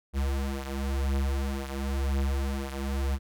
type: beating tone pair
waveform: square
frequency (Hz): 68 / 68.97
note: C#2 / C#2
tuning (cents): -33 / -8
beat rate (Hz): 0.97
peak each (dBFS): -29 / -33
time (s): 0.13-3.19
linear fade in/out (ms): 50
effects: none